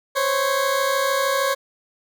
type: tone pair together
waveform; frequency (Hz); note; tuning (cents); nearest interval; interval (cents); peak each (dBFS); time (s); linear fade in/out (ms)
20% pulse; 516.9 / 550; C5 / C#5; -21 / -14; minor second; 107; -20 / -15; 0.15-1.55; 20
effects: none